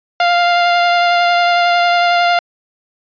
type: tone with vibrato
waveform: sawtooth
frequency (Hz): 698.5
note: F5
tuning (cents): 0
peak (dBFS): -6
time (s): 0.2-2.39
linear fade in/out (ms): 2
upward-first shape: sine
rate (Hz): 11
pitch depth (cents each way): 11
effects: resampled to 11025 Hz